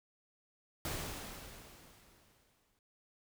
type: noise with exponential decay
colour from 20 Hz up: pink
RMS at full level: -38 dBFS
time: 0.85-2.79 s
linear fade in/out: 1 ms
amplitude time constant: 420 ms
effects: none